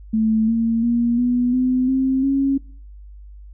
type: tone with pitch steps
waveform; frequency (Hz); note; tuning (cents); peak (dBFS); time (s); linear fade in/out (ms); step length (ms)
sine; 220 / 228.2 / 236.6 / 245.4 / 254.5 / 263.9 / 273.7; A3 / A#3 / A#3 / B3 / C4 / C4 / C#4; 0 / -37 / +26 / -11 / -48 / +15 / -22; -15; 0.13-2.58; 10; 350
effects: noise-tail reverb RT60 0.5 s tail -23 dB re dry + added 50 Hz sine -37 dBFS peak until 3.53 s